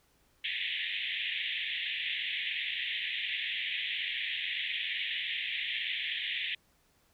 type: band-pass noise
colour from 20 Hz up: white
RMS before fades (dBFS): -35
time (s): 0.44-6.55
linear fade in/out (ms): 5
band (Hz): 1800 to 3600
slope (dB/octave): 96
effects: pink hiss -69 dBFS RMS until 7.13 s